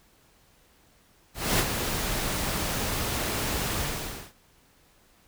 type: noise with ADSR envelope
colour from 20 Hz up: pink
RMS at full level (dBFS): -22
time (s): 1.34-4.33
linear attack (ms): 250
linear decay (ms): 48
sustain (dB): -7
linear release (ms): 530
effects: pink hiss -61 dBFS RMS until 5.27 s